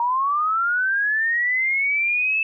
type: linear sweep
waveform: sine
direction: up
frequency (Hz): 932.3 to 2637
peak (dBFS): -18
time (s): 0-2.43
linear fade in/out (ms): 2
effects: none